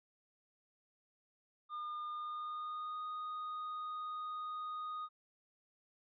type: tone with pitch glide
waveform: triangle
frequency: 1212 to 1239.6 Hz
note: D#6 to D#6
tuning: -46 to -7 cents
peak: -38 dBFS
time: 1.69-5.09 s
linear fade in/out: 50 ms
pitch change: +39 cents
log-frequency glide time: 2.07-3.04 s
effects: resampled to 11025 Hz